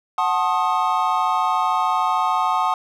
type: chord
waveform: triangle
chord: F# diminished seventh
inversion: none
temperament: equal with one note detuned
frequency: 740 / 880 / 1071 / 1244.5 Hz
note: F#5 / A5 / C6 / Eb6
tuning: 0 / 0 / +40 / 0 cents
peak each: -21 dBFS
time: 0.18-2.74 s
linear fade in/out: 2 ms
effects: none